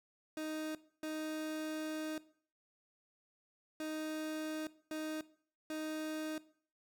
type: tone bursts at uneven times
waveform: 30% pulse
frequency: 311.1 Hz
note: D#4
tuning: in tune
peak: -36 dBFS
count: 5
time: 0.37-0.75 / 1.03-2.18 / 3.8-4.67 / 4.91-5.21 / 5.7-6.38 s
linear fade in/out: 2 ms
effects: noise-tail reverb RT60 0.5 s tail -18 dB re dry